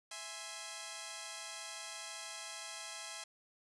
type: chord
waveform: 5% pulse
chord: E augmented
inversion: none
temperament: equal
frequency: 659.3 / 830.6 / 1046.5 Hz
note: E5 / G#5 / B#5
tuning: 0 / 0 / 0 cents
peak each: -37 / -36 / -37 dBFS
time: 0.11-3.24 s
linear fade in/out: 5 ms
effects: resampled to 24000 Hz